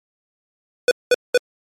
square tone bursts, 493.9 Hz, B4, in tune, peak -11 dBFS, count 3, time 0.88-1.376 s, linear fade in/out 2 ms, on 32 ms, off 200 ms, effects low-pass 9000 Hz 12 dB/octave + MP3 96 kbps

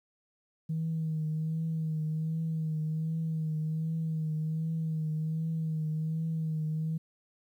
sine tone with vibrato, 158.6 Hz, D#3, 33 cents sharp, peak -28 dBFS, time 0.69-6.98 s, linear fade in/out 10 ms, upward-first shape triangle, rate 1.3 Hz, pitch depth 44 cents each way, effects tanh soft clip ceiling -25 dBFS + 11-bit

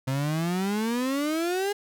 35% pulse exponential sweep, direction up, 130 to 415.3 Hz, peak -23 dBFS, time 0.07-1.73 s, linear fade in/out 10 ms, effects none

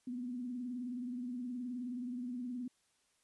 sine tone with vibrato, 246.9 Hz, B3, in tune, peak -38 dBFS, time 0.07-2.68 s, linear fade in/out 5 ms, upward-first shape triangle, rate 19 Hz, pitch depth 83 cents each way, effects white hiss -75 dBFS RMS until 3.23 s + resampled to 24000 Hz

